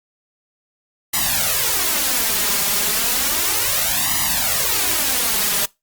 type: noise with flanger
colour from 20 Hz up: white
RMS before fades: -19 dBFS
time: 1.13-5.66 s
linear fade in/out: 10 ms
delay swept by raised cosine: 1 to 5 ms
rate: 0.33 Hz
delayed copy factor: +1
effects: noise-tail reverb RT60 0.2 s tail -22 dB re dry + Opus 48 kbps